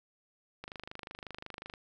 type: click train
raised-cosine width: 0.3 ms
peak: -26 dBFS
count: 29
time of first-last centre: 0.64-1.738 s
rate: 25.5 Hz
effects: none